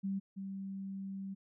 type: tone pair in turn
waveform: sine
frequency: 195 / 194.25 Hz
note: G3 / G3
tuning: -9 / -16 cents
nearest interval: unison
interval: 7 cents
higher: first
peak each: -33 / -39 dBFS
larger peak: first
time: 0.03-0.2 / 0.36-1.35 s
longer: second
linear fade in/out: 20 ms
effects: none